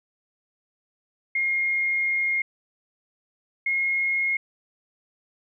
sine tone pair in turn, 2137 / 2153 Hz, C7 / C7, +36 / +49 cents, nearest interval unison, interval 13 cents, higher second, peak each -21 dBFS, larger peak neither, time 1.35-2.42 / 3.66-4.37 s, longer first, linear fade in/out 5 ms, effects none

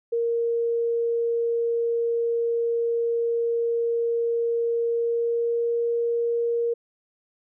sine tone with pitch glide, 466.2 to 468.9 Hz, A#4 to A#4, 0 to +10 cents, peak -21 dBFS, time 0.12-6.74 s, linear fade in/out 10 ms, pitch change +10 cents, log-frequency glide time 4.87-5.73 s, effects none

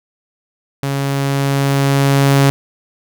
sawtooth tone with level ramp, 138.59 Hz, C#3, in tune, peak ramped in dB -13 to -4 dBFS, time 0.83-2.5 s, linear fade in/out 0 ms, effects none

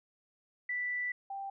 sine tone pair in turn, 1974 / 786.6 Hz, B6 / G5, -1 / +6 cents, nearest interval octave + major third, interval 1593 cents, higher first, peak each -32 / -37 dBFS, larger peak first, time 0.69-1.12 / 1.3-1.5 s, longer first, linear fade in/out 5 ms, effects none

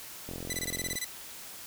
click train, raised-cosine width 2 ms, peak -26 dBFS, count 30, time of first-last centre 0.29-0.955 s, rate 43.6 Hz
10% pulse tone bursts, 2000 Hz, B6, 21 cents sharp, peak -22 dBFS, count 10, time 0.5-1.045 s, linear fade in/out 2 ms, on 32 ms, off 25 ms
effects white hiss -45 dBFS RMS until 1.66 s

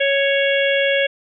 harmonic tone, 554.4 Hz, C#5, in tune, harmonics 1 / 3 / 4 / 5 / 6, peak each -17 / -22 / -23 / -24 / -25 dBFS, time 0-1.07 s, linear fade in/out 10 ms, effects none

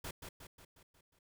pink noise with echo, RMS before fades -43 dBFS, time 0.04-0.11 s, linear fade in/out 5 ms, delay 180 ms, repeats 6, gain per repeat -5 dB, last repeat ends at 1.19 s, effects none

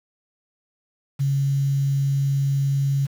sine tone with quantisation, 138.4 Hz, C#3, 2 cents flat, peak -18 dBFS, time 1.19-3.07 s, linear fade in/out 20 ms, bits 7, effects none

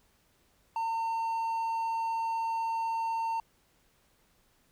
triangle tone, 908 Hz, A#5, 46 cents flat, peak -27 dBFS, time 0.76-3.4 s, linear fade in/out 2 ms, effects pink hiss -68 dBFS RMS until 4.71 s

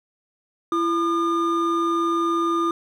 triangle tone pair together, 335.8 / 1212.3 Hz, E4 / D#6, +32 / -45 cents, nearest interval octave + minor seventh, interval 2223 cents, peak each -20 dBFS, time 0.72-2.71 s, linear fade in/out 2 ms, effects none

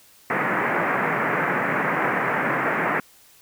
white band-pass noise, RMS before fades -23 dBFS, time 0.3-3 s, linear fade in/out 2 ms, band 130 to 2100 Hz, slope 48 dB/octave, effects white hiss -53 dBFS RMS until 3.41 s

